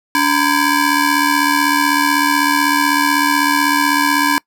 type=ring-modulated tone; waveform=20% pulse; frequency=650 Hz; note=E5; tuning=24 cents flat; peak=-4 dBFS; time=0.15-4.38 s; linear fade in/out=0 ms; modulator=363 Hz; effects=noise-tail reverb RT60 0.1 s tail -25 dB re dry